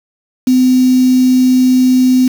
sine tone with quantisation, 255 Hz, C4, 44 cents flat, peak -6 dBFS, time 0.47-2.28 s, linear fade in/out 5 ms, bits 4, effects none

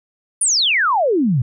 sine exponential sweep, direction down, 10020 to 112.7 Hz, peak -13 dBFS, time 0.41-1.42 s, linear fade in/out 5 ms, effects none

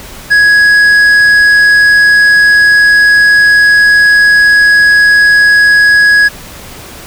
triangle tone with tanh clipping, 1668 Hz, G#6, 7 cents sharp, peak -4 dBFS, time 0.3-6.29 s, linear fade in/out 20 ms, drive 11 dB, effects pink hiss -29 dBFS RMS until 7.06 s

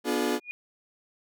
35% pulse chord, B diminished seventh, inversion none, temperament just, 246.9 / 296.3 / 355.6 / 426.7 Hz, B3 / D4 / F4 / Ab4, 0 / +15 / +31 / +47 cents, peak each -29 dBFS, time 0.04-0.4 s, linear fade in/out 50 ms
sine tone with exponential growth, 2444 Hz, D#7, 32 cents flat, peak -29 dBFS, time 0.39-0.51 s, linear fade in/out 0 ms, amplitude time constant 24 ms
effects none

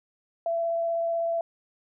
sine tone with vibrato, 671 Hz, E5, 31 cents sharp, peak -24 dBFS, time 0.46-1.41 s, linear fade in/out 2 ms, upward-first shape triangle, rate 16 Hz, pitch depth 9 cents each way, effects none

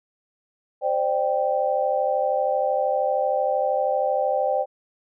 sine chord, C suspended second, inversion none, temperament equal with one note detuned, 523.3 / 596.2 / 784 Hz, C5 / D5 / G5, 0 / +26 / 0 cents, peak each -24 dBFS, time 0.81-4.66 s, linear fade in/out 50 ms, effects none

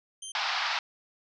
5% pulse tone, 3136 Hz, G7, in tune, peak -27 dBFS, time 0.22-0.32 s, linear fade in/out 5 ms
pink band-pass noise, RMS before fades -30 dBFS, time 0.35-0.79 s, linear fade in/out 2 ms, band 750 to 5200 Hz, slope 48 dB/octave
effects resampled to 24000 Hz

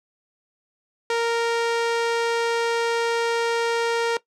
sawtooth tone, 464.7 Hz, A#4, 5 cents flat, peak -16 dBFS, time 1.1-4.17 s, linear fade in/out 2 ms, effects noise-tail reverb RT60 0.1 s tail -18 dB re dry + low-pass 6000 Hz 12 dB/octave

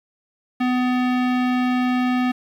square tone with low-pass filter, 250.6 Hz, B3, 25 cents sharp, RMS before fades -20 dBFS, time 0.6-2.32 s, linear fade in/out 10 ms, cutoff 2700 Hz, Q 1.2, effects 8-bit

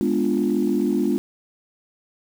sine chord, G# diminished seventh, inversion none, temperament equal, 207.7 / 246.9 / 293.7 / 349.2 Hz, G#3 / B3 / D4 / F4, 0 / 0 / 0 / 0 cents, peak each -23 dBFS, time 0.01-1.18 s, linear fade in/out 0 ms, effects tanh soft clip ceiling -10 dBFS + 7-bit

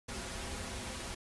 pink noise with comb filter, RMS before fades -41 dBFS, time 0.08-1.15 s, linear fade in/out 10 ms, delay 6.7 ms, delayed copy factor -0.7, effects resampled to 24000 Hz

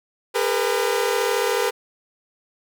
sawtooth tone cluster, 404.9 / 459.4 / 498.3 Hz, G#4 / A#4 / B4, -44 / -25 / +15 cents, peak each -20 dBFS, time 0.34-1.71 s, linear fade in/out 20 ms, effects none

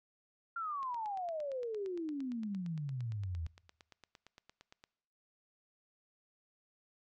sine exponential sweep, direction down, 1400 to 77.78 Hz, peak -36 dBFS, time 0.56-3.47 s, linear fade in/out 5 ms
click train, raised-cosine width 0.2 ms, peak -37 dBFS, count 36, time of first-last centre 0.83-4.839 s, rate 8.73 Hz
effects noise-tail reverb RT60 0.9 s tail -22 dB re dry

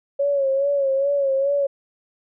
sine tone with vibrato, 553 Hz, C#5, 4 cents flat, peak -17 dBFS, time 0.19-1.67 s, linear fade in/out 10 ms, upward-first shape sine, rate 2.4 Hz, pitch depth 55 cents each way, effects none

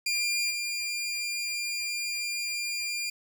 20% pulse tone with level steps, 2399 Hz, D7, 36 cents sharp, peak -21 / -25 dBFS, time 0.06-3.1 s, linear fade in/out 5 ms, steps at 0.5 s, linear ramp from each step 10 ms, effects none

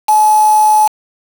sine tone with quantisation, 856 Hz, A5, 48 cents flat, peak -6 dBFS, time 0.08-0.88 s, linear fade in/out 10 ms, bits 3, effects none

